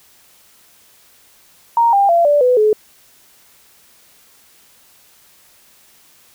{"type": "tone with pitch steps", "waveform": "sine", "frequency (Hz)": [932.3, 797.7, 682.5, 583.9, 499.6, 427.5], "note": ["A#5", "G5", "F5", "D5", "B4", "A4"], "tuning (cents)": [0, 30, -40, -10, 20, -50], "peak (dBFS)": -9, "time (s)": [1.77, 2.73], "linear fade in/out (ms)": 2, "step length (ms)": 160, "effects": ["white hiss -50 dBFS RMS until 6.34 s"]}